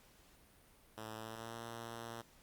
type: tone with pitch glide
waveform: 5% pulse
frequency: 110 to 115.87 Hz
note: A2 to A#2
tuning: 0 to -10 cents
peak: -34 dBFS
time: 0.97-2.22 s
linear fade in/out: 10 ms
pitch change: +90 cents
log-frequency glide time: 1.17-1.57 s
effects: pink hiss -65 dBFS RMS until 2.42 s + Opus 48 kbps